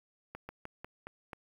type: slowing click train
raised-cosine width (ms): 0.5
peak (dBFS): -27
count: 6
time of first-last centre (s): 0.35-1.332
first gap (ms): 140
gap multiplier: 1.17
effects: 9-bit